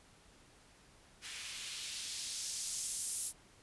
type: noise with band-pass filter sweep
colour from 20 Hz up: blue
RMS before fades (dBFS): -41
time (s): 1.21-3.33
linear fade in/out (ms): 50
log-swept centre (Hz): 2100 to 10000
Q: 1.2
effects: pink hiss -63 dBFS RMS until 3.62 s + resampled to 24000 Hz